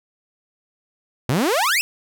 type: exponential sweep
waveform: sawtooth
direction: up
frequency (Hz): 113.1 to 2758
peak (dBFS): -13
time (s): 1.29-1.81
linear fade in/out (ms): 0
effects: none